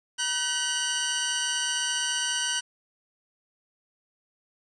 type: tone cluster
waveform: 15% pulse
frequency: 960 / 1522 / 2895 Hz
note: B5 / F#6 / F#7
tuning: -49 / +48 / -38 cents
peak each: -30 / -22 / -21 dBFS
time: 0.18-2.61 s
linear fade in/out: 20 ms
effects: resampled to 22050 Hz + 9-bit